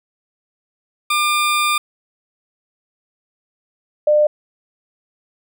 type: tone pair in turn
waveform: 20% pulse / sine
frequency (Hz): 1200 / 600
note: D6 / D5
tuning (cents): +37 / +37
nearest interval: octave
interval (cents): 1200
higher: first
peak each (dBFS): -10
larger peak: neither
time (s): 1.1-1.78 / 4.07-4.27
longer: first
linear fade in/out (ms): 5
effects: none